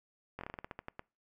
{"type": "slowing click train", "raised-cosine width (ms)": 0.5, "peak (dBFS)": -26, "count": 12, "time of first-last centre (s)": [0.39, 0.994], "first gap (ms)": 21, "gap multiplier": 1.18, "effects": ["noise-tail reverb RT60 0.3 s tail -25 dB re dry"]}